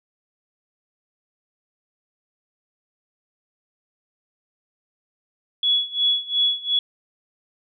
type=tone with tremolo; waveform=sine; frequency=3380 Hz; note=G#7; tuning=30 cents sharp; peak=-15 dBFS; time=5.63-6.79 s; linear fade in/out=2 ms; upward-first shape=sine; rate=2.8 Hz; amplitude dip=90%; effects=none